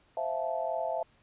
sine chord, F major seventh, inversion second, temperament just, 523.8 / 654.8 / 698.5 / 873.1 Hz, C5 / E5 / F5 / A5, +2 / -12 / 0 / -14 cents, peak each -38 / -32 / -36 / -37 dBFS, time 0.17-1.03 s, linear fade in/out 2 ms, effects pink hiss -65 dBFS RMS until 1.22 s + resampled to 8000 Hz

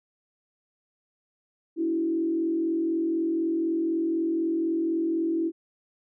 sine tone with frequency modulation, 329.6 Hz, E4, in tune, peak -23 dBFS, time 1.76-5.52 s, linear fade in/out 50 ms, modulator 44 Hz, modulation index 0.6, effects none

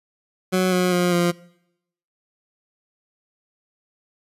20% pulse tone with pitch steps, 185 / 181.3 / 177.67 / 174.11 Hz, F#3 / F#3 / F3 / F3, 0 / -35 / +30 / -5 cents, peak -12 dBFS, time 0.52-1.32 s, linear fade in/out 20 ms, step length 200 ms, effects noise-tail reverb RT60 0.8 s tail -23 dB re dry + resampled to 32000 Hz

